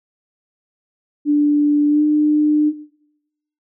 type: tone with pitch glide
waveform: sine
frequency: 293.7 to 300.7 Hz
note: D4 to D4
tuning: 0 to +41 cents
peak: -11 dBFS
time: 1.25-2.73 s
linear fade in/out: 50 ms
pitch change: +41 cents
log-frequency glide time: 1.88-2.02 s
effects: noise-tail reverb RT60 0.9 s tail -20 dB re dry